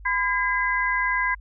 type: tone cluster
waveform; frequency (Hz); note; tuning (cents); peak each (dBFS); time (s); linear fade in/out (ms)
sine; 1010 / 1622 / 2029; B5 / G#6 / B6; +39 / -41 / +46; -25; 0.05-1.35; 10
effects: added 50 Hz sine -40 dBFS peak until 1.4 s